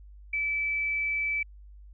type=tone; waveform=sine; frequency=2310 Hz; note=D7; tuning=29 cents flat; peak=-26 dBFS; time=0.33-1.43 s; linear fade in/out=5 ms; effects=added 50 Hz sine -46 dBFS peak until 1.93 s

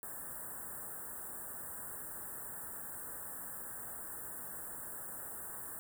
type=band-stop noise; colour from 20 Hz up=white; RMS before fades=-45 dBFS; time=0.03-5.79 s; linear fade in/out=0 ms; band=1800 to 7700 Hz; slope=96 dB/octave; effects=none

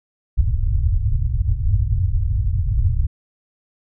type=low-pass noise; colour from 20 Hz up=white; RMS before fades=-18 dBFS; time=0.37-3.07 s; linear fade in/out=10 ms; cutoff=110 Hz; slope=48 dB/octave; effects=none

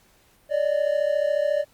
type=tone pair together; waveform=triangle; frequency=573 / 607.1 Hz; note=D5 / D#5; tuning=-43 / -43 cents; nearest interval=minor second; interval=100 cents; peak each=-21 dBFS; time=0.49-1.65 s; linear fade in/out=50 ms; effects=pink hiss -59 dBFS RMS until 1.73 s + Opus 48 kbps

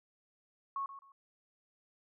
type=tone with echo; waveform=sine; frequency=1100 Hz; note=C#6; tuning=14 cents flat; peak=-34 dBFS; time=0.76-0.86 s; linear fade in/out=2 ms; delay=130 ms; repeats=2; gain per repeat=-12 dB; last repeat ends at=1.12 s; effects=none

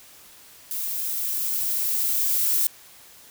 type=noise with level ramp; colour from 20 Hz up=violet; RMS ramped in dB=-29 to -21 dBFS; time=0.71-2.67 s; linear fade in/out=0 ms; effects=white hiss -49 dBFS RMS until 3.3 s

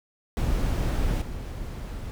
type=noise with level steps; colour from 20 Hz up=brown; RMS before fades=-25 / -34 dBFS; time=0.37-2.11 s; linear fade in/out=0 ms; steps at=1.21 s; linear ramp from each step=10 ms; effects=none

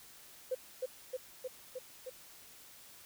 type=tone with echo; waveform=sine; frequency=512 Hz; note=C5; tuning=38 cents flat; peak=-30 dBFS; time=0.51-0.55 s; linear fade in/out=10 ms; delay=310 ms; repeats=5; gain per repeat=-2 dB; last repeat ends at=2.1 s; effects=tanh soft clip ceiling -26 dBFS + white hiss -56 dBFS RMS until 3.05 s

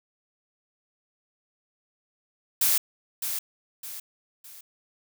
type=noise with echo; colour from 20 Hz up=blue; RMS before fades=-22 dBFS; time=2.61-2.78 s; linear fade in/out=5 ms; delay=610 ms; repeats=3; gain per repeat=-8 dB; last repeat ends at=4.61 s; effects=none

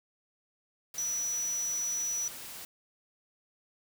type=tone in noise; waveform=sine; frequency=5900 Hz; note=F#8; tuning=6 cents flat; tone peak=-30 dBFS; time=0.98-2.28 s; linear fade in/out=2 ms; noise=white; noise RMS=-44 dBFS; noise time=0.94-2.65 s; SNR=+11 dB; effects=none

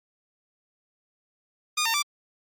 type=tone with pitch steps; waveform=10% pulse; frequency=1222 / 909 / 1170 Hz; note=D#6 / A#5 / D6; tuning=-32 / -44 / -7 cents; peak=-14 dBFS; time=1.77-2.025 s; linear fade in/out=10 ms; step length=85 ms; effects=MP3 64 kbps

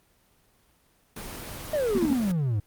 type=noise; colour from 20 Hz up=pink; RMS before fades=-38 dBFS; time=1.16-2.32 s; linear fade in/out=5 ms
type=exponential sweep; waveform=triangle; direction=down; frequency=635 to 97.9 Hz; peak=-21 dBFS; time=1.73-2.6 s; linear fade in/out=5 ms
type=tone bursts; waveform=sine; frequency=236.9 Hz; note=A#3; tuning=28 cents sharp; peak=-22 dBFS; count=3; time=1.95-2.129 s; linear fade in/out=0 ms; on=29 ms; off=46 ms
effects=pink hiss -64 dBFS RMS until 2.66 s + Opus 24 kbps

